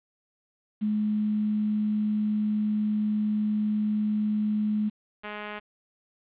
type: tone pair in turn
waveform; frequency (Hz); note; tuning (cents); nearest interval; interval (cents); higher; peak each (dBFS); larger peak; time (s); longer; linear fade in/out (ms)
sine / 5% pulse; 211.8 / 209.2; G#3 / G#3; +34 / +13; unison; 21; first; -23 / -23; neither; 0.81-4.9 / 5.23-5.6; first; 20
effects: resampled to 8000 Hz + 9-bit